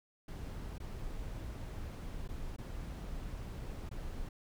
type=noise with dropouts; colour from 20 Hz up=brown; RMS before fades=-42 dBFS; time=0.28-4.29 s; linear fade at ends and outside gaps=5 ms; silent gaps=0.782-0.8 / 2.278-2.288 / 2.564-2.583 / 3.892-3.912 s; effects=none